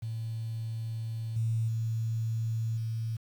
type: tone with level steps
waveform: sine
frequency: 112.9 Hz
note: A2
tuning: 45 cents sharp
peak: -32 / -26 / -28 / -30 dBFS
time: 0.02-3.17 s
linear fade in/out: 10 ms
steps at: 1.36 / 1.68 / 2.77 s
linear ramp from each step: 5 ms
effects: 9-bit